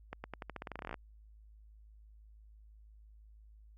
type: accelerating click train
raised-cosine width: 0.5 ms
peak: -26 dBFS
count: 18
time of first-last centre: 0.13-0.942 s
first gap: 110 ms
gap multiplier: 0.88
effects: added 53 Hz sine -55 dBFS peak until 3.77 s + Opus 48 kbps